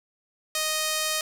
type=tone with band-pass filter; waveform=sawtooth; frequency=622.3 Hz; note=D#5; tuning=in tune; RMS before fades=-27 dBFS; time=0.55-1.21 s; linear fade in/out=2 ms; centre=7500 Hz; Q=0.52; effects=8-bit